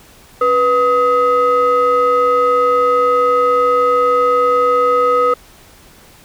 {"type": "ring-modulated tone", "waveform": "triangle", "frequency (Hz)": 385.3, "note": "G4", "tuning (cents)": -30, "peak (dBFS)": -5, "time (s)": [0.41, 5.34], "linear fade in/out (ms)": 5, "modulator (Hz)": 878, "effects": ["pink hiss -44 dBFS RMS until 6.24 s"]}